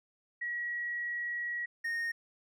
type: tone pair in turn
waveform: sine / triangle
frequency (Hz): 1915 / 1851.9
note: A#6 / A#6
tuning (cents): +46 / -12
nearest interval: minor second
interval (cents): 58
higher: first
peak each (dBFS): -33 / -30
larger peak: second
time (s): 0.41-1.66 / 1.84-2.12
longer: first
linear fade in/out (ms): 10
effects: none